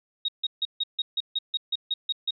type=tone bursts; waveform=sine; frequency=3762 Hz; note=A#7; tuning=15 cents sharp; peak=-23 dBFS; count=12; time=0.25-2.308 s; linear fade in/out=5 ms; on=34 ms; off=150 ms; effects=none